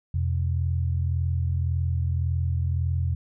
sine tone pair together, 85.39 / 127.2 Hz, F2 / C3, -38 / -48 cents, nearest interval perfect fifth, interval 690 cents, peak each -23 / -28 dBFS, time 0.14-3.15 s, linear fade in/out 5 ms, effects none

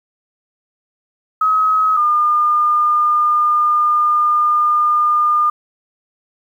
sine tone pair in turn, 1274 / 1210.3 Hz, D#6 / D#6, +41 / -48 cents, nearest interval minor second, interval 89 cents, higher first, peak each -11 dBFS, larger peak neither, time 1.41-1.97 / 1.97-5.5 s, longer second, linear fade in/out 5 ms, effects 8-bit

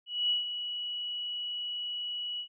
sine tone with ADSR envelope, 2932 Hz, F#7, 16 cents flat, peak -24 dBFS, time 0.06-2.48 s, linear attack 240 ms, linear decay 140 ms, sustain -9 dB, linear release 85 ms, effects none

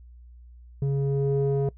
square tone with low-pass filter sweep, 138.59 Hz, C#3, in tune, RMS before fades -24 dBFS, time 0.82-1.69 s, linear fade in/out 2 ms, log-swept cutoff 290 to 520 Hz, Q 3.1, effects noise-tail reverb RT60 0.1 s tail -22 dB re dry + added 60 Hz sine -45 dBFS peak until 1.77 s

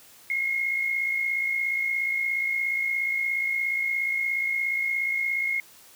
sine tone pair together, 2100 / 2157 Hz, C7 / C#7, +6 / -48 cents, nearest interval unison, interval 46 cents, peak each -33 / -24 dBFS, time 0.3-5.6 s, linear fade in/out 2 ms, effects white hiss -52 dBFS RMS until 5.95 s + high-pass 60 Hz 12 dB/octave

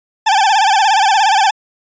40% pulse tone with vibrato, 826 Hz, G#5, 10 cents flat, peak -8 dBFS, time 0.26-1.51 s, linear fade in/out 10 ms, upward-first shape sine, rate 17 Hz, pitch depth 140 cents each way, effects resampled to 16000 Hz

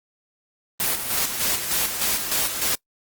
white noise with tremolo, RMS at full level -22 dBFS, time 0.8-2.75 s, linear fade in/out 0 ms, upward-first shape square, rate 3.3 Hz, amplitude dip 50%, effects noise-tail reverb RT60 0.1 s tail -24 dB re dry + Opus 24 kbps

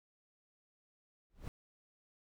brown noise with exponential growth, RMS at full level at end -38 dBFS, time 1.3-1.48 s, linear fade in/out 0 ms, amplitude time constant 38 ms, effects none

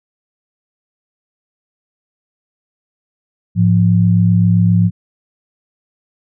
sine tone pair together, 107 / 174.61 Hz, A2 / F3, -48 / 0 cents, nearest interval minor sixth, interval 848 cents, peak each -11 dBFS, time 3.55-4.91 s, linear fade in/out 50 ms, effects none

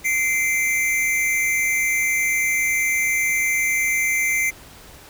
square tone pair together, 2079 / 2331 Hz, C7 / D7, -12 / -14 cents, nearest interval major second, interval 198 cents, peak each -20 / -25 dBFS, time 0.04-4.51 s, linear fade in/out 20 ms, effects pink hiss -44 dBFS RMS until 5.09 s

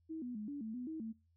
sine tone with pitch steps, 320.5 / 246 / 211.4 / 286.3 / 220.3 / 248.3 / 318.3 / 223.2 Hz, E4 / B3 / G#3 / D4 / A3 / B3 / D#4 / A3, -49 / -7 / +31 / -44 / +2 / +9 / +39 / +25 cents, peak -40 dBFS, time 0.09-1.13 s, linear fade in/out 20 ms, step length 130 ms, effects noise-tail reverb RT60 0.3 s tail -26 dB re dry + added 84 Hz sine -70 dBFS peak until 1.36 s

